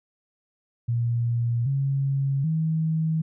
sine tone with pitch steps, 118.2 / 137.35 / 159.61 Hz, A#2 / C#3 / D#3, +24 / -16 / +44 cents, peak -21 dBFS, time 0.88-3.22 s, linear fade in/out 10 ms, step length 780 ms, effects none

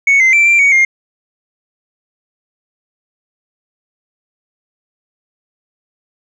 sine tone with pitch steps, 2218 / 2073 / 2341 / 2361 / 2242 / 2122 Hz, C#7 / C7 / D7 / D7 / C#7 / C7, 0 / -17 / -6 / +9 / +19 / +24 cents, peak -4 dBFS, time 0.07-0.85 s, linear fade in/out 5 ms, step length 130 ms, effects tanh soft clip ceiling -5 dBFS

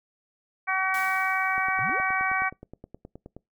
harmonic tone, 379.1 Hz, F#4, 42 cents sharp, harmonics 2 / 3 / 4 / 5 / 6, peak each -30 / -29 / -29 / -32 / -29 dBFS, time 0.67-2.5 s, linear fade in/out 20 ms
white noise with exponential decay, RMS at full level -39 dBFS, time 0.94-2 s, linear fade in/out 1 ms, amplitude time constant 230 ms
click train, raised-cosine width 2 ms, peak -28 dBFS, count 18, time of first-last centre 1.58-3.366 s, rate 9.52 Hz
sine exponential sweep, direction up, 75.9 to 846 Hz, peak -34 dBFS, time 1.77-2.03 s, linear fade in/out 50 ms
effects noise-tail reverb RT60 0.2 s tail -24 dB re dry

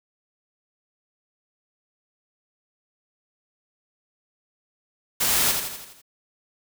white noise with echo, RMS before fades -22 dBFS, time 5.2-5.52 s, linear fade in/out 10 ms, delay 83 ms, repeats 6, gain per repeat -5 dB, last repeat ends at 6.018 s, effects none

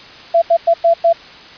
sine tone bursts at uneven times, 673 Hz, E5, 36 cents sharp, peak -7 dBFS, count 5, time 0.34-0.42 / 0.5-0.57 / 0.67-0.74 / 0.84-0.94 / 1.04-1.13 s, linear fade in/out 10 ms, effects white hiss -37 dBFS RMS until 1.57 s + resampled to 11025 Hz

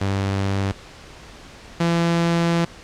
sawtooth tone pair in turn, 98 / 169.06 Hz, G2 / E3, 0 / +44 cents, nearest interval major sixth, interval 944 cents, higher second, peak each -16 / -13 dBFS, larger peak second, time 0.01-0.72 / 1.8-2.65 s, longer second, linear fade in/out 5 ms, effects pink hiss -42 dBFS RMS until 2.83 s + low-pass 6000 Hz 12 dB/octave

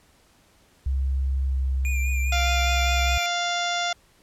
sine tone with pitch glide, 66.9 to 66.06 Hz, C2 to C2, +39 to +17 cents, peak -21 dBFS, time 0.86-3.18 s, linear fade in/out 5 ms, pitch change -22 cents, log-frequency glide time 1.48-1.54 s
square tone with vibrato, 2411 Hz, D7, 45 cents sharp, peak -30 dBFS, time 1.85-3.26 s, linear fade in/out 0 ms, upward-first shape triangle, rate 4.9 Hz, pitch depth 47 cents each way
harmonic tone, 698.5 Hz, F5, in tune, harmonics 1 / 2 / 3 / 4 / 5 / 6 / 7 / 8 / 9 / 10, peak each -27 / -30 / -32 / -36 / -30 / -40 / -39 / -36 / -44 / -39 dBFS, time 2.32-3.93 s, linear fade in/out 5 ms
effects pink hiss -59 dBFS RMS until 4.22 s + low-pass 12000 Hz 12 dB/octave

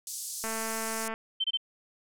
white band-pass noise, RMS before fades -38 dBFS, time 0.07-1.08 s, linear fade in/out 2 ms, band 5000 to 11000 Hz, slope 24 dB/octave
click train, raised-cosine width 0.5 ms, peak -21 dBFS, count 157, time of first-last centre 0.44-1.14 s, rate 223 Hz
sine tone bursts, 3100 Hz, G7, 20 cents flat, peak -25 dBFS, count 3, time 1.4-1.574 s, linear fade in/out 10 ms, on 42 ms, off 24 ms
effects none

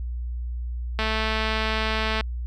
click train, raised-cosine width 0.3 ms, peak -10 dBFS, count 268, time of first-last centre 0.99-2.209 s, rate 219 Hz, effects added 60 Hz sine -27 dBFS peak until 2.46 s

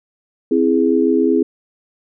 sine chord, C augmented, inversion none, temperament equal, 261.6 / 329.6 / 415.3 Hz, C4 / E4 / G#4, 0 / 0 / 0 cents, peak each -16 dBFS, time 0.51-1.43 s, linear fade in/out 5 ms, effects none

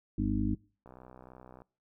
harmonic tone, 51 Hz, G#1, 31 cents flat, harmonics 1 / 2 / 4 / 5 / 6, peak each -34 / -34 / -34 / -34 / -34 dBFS, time 0.18-0.55 s, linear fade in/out 5 ms
click train, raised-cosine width 1 ms, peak -37 dBFS, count 49, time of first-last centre 0.86-1.619 s, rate 63.2 Hz
effects noise-tail reverb RT60 0.4 s tail -24 dB re dry

